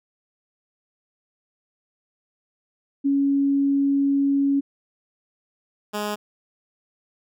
sine / 10% pulse tone pair in turn, 278.5 / 208.6 Hz, C#4 / G#3, +8 / +8 cents, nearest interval perfect fourth, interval 500 cents, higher first, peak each -17 dBFS, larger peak neither, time 3.04-4.61 / 5.93-6.16 s, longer first, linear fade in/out 20 ms, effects none

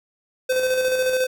square tone with tremolo, 513 Hz, C5, 34 cents flat, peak -18 dBFS, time 0.49-1.27 s, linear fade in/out 10 ms, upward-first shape square, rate 14 Hz, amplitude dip 35%
click train, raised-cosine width 0.5 ms, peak -28 dBFS, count 67, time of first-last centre 0.52-1.167 s, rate 102 Hz
effects none

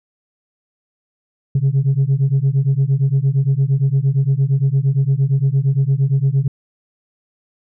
sine beating tone pair, 132.3 / 141 Hz, C3 / C#3, +20 / +30 cents, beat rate 8.7 Hz, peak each -14 dBFS, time 1.55-6.48 s, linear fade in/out 5 ms, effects tanh soft clip ceiling -9 dBFS

